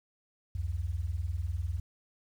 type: tone pair together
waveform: sine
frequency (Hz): 69.3 / 89.3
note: C#2 / F2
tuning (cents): 0 / +39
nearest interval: major third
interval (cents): 439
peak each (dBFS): -34 / -33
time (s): 0.55-1.8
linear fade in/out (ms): 5
effects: 10-bit